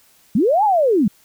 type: linear two-way sweep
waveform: sine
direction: up then down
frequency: 174.61 to 880 to 174.61 Hz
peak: -12 dBFS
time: 0.35-1.08 s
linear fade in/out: 5 ms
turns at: 0.64 s
effects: white hiss -54 dBFS RMS until 1.24 s